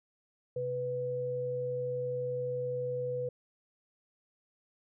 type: tone pair together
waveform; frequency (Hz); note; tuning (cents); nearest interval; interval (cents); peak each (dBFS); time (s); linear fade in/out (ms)
sine; 130.81 / 495.9; C3 / B4; 0 / +7; octave + major seventh; 2307; -40 / -32; 0.56-3.29; 5
effects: none